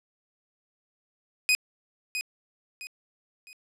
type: tone with echo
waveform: sawtooth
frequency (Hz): 2500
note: D#7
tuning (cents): +8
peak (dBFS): -16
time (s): 1.49-1.55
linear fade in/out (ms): 0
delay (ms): 660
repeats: 3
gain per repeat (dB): -9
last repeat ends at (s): 3.53
effects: low-pass 12000 Hz 12 dB/octave